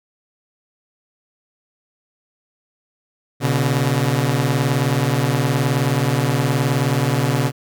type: beating tone pair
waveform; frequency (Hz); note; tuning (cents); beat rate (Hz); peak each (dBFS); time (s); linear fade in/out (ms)
sawtooth; 123.47 / 142.47; B2 / C#3; 0 / +48; 19; -15; 3.4-7.52; 50
effects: none